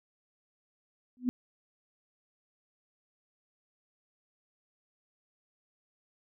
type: tone with exponential growth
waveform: sine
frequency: 249.3 Hz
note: B3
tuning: 16 cents sharp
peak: -21 dBFS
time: 1.17-1.29 s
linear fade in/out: 0 ms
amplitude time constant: 24 ms
effects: none

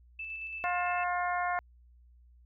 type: tone with tremolo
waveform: sine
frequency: 2637 Hz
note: E7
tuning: in tune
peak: -36 dBFS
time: 0.19-1.04 s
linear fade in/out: 5 ms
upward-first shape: square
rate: 8.9 Hz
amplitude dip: 25%
type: harmonic tone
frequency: 355.3 Hz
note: F4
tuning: 30 cents sharp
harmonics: 2 / 3 / 4 / 5 / 6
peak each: -31 / -35 / -37 / -39 / -41 dBFS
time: 0.64-1.59 s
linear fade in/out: 0 ms
effects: added 60 Hz sine -56 dBFS peak until 2.45 s

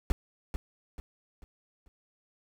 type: noise with echo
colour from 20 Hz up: brown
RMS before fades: -24 dBFS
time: 0.1-0.12 s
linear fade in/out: 0 ms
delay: 440 ms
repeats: 4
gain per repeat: -8 dB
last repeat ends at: 1.88 s
effects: none

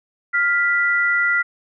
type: tone pair together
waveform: sine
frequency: 1403.8 / 1974 Hz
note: F6 / B6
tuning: +9 / -1 cents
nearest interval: tritone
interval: 590 cents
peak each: -18 / -18 dBFS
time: 0.33-1.43 s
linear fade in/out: 20 ms
effects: none

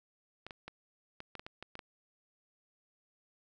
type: clicks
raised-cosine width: 0.3 ms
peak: -28 dBFS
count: 10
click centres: 0.466 / 0.508 / 0.68 / 1.204 / 1.353 / 1.395 / 1.465 / 1.626 / 1.754 / 1.792 s
effects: none

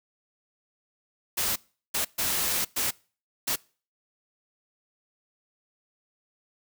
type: noise bursts at uneven times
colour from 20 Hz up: white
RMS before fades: -27 dBFS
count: 5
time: 1.37-1.56 / 1.94-2.05 / 2.18-2.65 / 2.76-2.91 / 3.47-3.56 s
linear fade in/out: 10 ms
effects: noise-tail reverb RT60 0.4 s tail -24 dB re dry

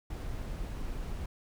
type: noise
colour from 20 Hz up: brown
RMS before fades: -37 dBFS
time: 0.1-1.26 s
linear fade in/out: 5 ms
effects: none

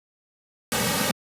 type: noise with comb filter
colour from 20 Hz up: pink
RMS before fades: -23 dBFS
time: 0.72-1.11 s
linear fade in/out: 0 ms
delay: 2.9 ms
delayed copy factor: -0.8
effects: high-pass 150 Hz 12 dB/octave + resampled to 32000 Hz

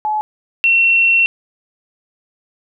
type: tone pair in turn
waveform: sine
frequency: 854 / 2717 Hz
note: G#5 / F7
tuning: +48 / -48 cents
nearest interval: octave + minor sixth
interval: 2004 cents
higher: second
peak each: -15 / -9 dBFS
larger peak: second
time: 0.05-0.21 / 0.64-1.26 s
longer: second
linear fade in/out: 0 ms
effects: none

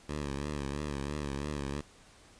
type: tone with vibrato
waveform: 10% pulse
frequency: 71.8 Hz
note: D2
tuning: 39 cents flat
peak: -26 dBFS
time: 0.08-1.82 s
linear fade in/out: 20 ms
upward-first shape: triangle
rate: 3 Hz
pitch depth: 92 cents each way
effects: pink hiss -58 dBFS RMS until 2.39 s + resampled to 22050 Hz

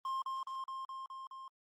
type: tone with echo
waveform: triangle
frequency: 1061 Hz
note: C6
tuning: 24 cents sharp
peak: -32 dBFS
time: 0.05-0.22 s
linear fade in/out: 2 ms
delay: 210 ms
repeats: 6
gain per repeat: -2 dB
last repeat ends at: 1.48 s
effects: Opus 24 kbps

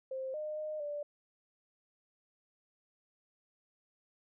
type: tone with pitch steps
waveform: sine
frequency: 526 / 610 / 614 / 586 Hz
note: C5 / D#5 / D#5 / D5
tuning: +9 / -34 / -23 / -4 cents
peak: -36 dBFS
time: 0.11-1.03 s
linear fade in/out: 5 ms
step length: 230 ms
effects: none

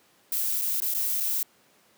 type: noise with dropouts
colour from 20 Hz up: violet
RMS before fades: -27 dBFS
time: 0.32-1.43 s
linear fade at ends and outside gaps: 2 ms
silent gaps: 0.614-0.618 / 0.803-0.82 / 0.939-0.947 / 1.202-1.205 s
effects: pink hiss -61 dBFS RMS until 1.97 s + high-pass 200 Hz 12 dB/octave

